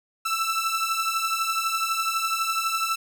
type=beating tone pair; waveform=sawtooth; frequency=1320 / 1332 Hz; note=E6 / E6; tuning=+2 / +18 cents; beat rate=12 Hz; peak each=-24 / -22 dBFS; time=0.25-2.96 s; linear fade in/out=10 ms; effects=none